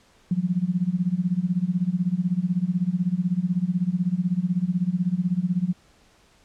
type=tone with tremolo; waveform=sine; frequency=179.6 Hz; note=F3; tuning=49 cents sharp; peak=-17 dBFS; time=0.31-5.73 s; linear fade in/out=2 ms; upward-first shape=sine; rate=16 Hz; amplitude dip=90%; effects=pink hiss -58 dBFS RMS until 6.44 s + low-pass 8000 Hz 12 dB/octave